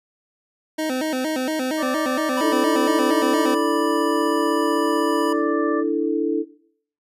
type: tone with vibrato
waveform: 25% pulse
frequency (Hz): 284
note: C#4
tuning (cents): +42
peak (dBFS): -18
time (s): 0.78-3.55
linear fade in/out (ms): 10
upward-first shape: square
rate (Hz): 4.3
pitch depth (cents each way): 170
type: harmonic tone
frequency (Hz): 587.3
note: D5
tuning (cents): 0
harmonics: 1 / 2 / 3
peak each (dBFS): -27 / -27 / -33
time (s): 1.77-5.84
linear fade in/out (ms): 50
type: tone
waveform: square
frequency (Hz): 985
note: B5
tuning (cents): -5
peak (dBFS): -27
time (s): 2.37-5.33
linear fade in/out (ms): 5
type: chord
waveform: sine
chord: D suspended second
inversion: none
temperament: equal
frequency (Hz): 293.7 / 329.6 / 440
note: D4 / E4 / A4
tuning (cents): 0 / 0 / 0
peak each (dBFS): -23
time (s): 2.4-6.45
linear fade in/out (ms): 50
effects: noise-tail reverb RT60 0.6 s tail -19 dB re dry + resampled to 32000 Hz